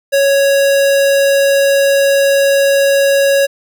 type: tone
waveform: square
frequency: 554.4 Hz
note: C#5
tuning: in tune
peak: -9 dBFS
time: 0.12-3.47 s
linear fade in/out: 20 ms
effects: none